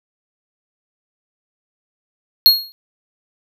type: tone with exponential decay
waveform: square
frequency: 4291 Hz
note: C8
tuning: 43 cents sharp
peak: -3 dBFS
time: 2.46-2.72 s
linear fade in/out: 0 ms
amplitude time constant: 55 ms
effects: none